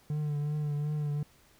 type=tone with vibrato; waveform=triangle; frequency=148.5 Hz; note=D3; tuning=20 cents sharp; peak=-27 dBFS; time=0.1-1.23 s; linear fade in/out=2 ms; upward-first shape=triangle; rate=2.7 Hz; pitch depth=39 cents each way; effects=pink hiss -62 dBFS RMS until 1.59 s

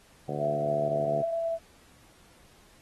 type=harmonic tone; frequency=73.6 Hz; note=D2; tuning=4 cents sharp; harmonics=2 / 3 / 4 / 5 / 6 / 7 / 8 / 9 / 10; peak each=-35 / -40 / -41 / -39 / -39 / -38 / -40 / -41 / -39 dBFS; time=0.28-1.22 s; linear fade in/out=5 ms
type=tone with vibrato; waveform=sine; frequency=664 Hz; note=E5; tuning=12 cents sharp; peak=-27 dBFS; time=0.38-1.59 s; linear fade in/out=50 ms; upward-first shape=sine; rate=1.4 Hz; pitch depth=8 cents each way
effects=pink hiss -59 dBFS RMS until 2.81 s + AAC 32 kbps

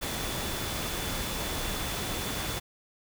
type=tone in noise; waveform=sine; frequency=3469 Hz; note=A7; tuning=25 cents flat; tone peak=-42 dBFS; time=0.01-2.6 s; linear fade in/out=20 ms; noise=pink; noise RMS=-33 dBFS; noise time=0.01-2.6 s; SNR=-12 dB; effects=none

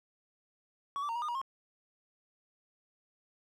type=tone with pitch steps; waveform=triangle; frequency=1123 / 1166 / 920 / 955 / 1217 / 955 / 1071 Hz; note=C#6 / D6 / A#5 / A#5 / D#6 / A#5 / C6; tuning=+22 / -13 / -23 / +42 / -39 / +42 / +40 cents; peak=-31 dBFS; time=0.96-1.415 s; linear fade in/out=0 ms; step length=65 ms; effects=none

